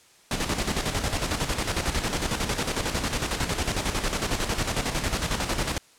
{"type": "noise with tremolo", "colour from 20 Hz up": "pink", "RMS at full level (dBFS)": -25, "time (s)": [0.31, 5.78], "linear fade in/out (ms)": 2, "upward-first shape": "square", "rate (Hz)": 11, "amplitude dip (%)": 55, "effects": ["white hiss -56 dBFS RMS until 5.98 s", "low-pass 9000 Hz 12 dB/octave"]}